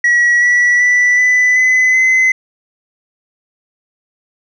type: tone with pitch steps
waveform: sine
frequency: 1923 / 1946.5 / 1970.2 / 1994.3 / 2019 / 2043 Hz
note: B6 / B6 / B6 / B6 / B6 / C7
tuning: -47 / -26 / -5 / +16 / +38 / -42 cents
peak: -5 dBFS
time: 0.04-2.32 s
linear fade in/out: 5 ms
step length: 380 ms
effects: tanh soft clip ceiling -7 dBFS